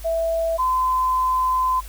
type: tone pair in turn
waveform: sine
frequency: 659.3 / 1023.9 Hz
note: E5 / C6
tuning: 0 / -38 cents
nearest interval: minor sixth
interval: 762 cents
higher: second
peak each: -19 / -17 dBFS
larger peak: second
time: 0.04-0.58 / 0.58-1.81 s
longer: second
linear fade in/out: 20 ms
effects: added 50 Hz sine -34 dBFS peak until 1.88 s + white hiss -44 dBFS RMS until 1.88 s